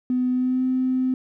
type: tone with pitch glide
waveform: triangle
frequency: 251.5 to 257.4 Hz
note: B3 to C4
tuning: +32 to -28 cents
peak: -15 dBFS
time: 0.1-1.14 s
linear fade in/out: 2 ms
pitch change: +40 cents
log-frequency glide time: 0.3-0.64 s
effects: tanh soft clip ceiling -17 dBFS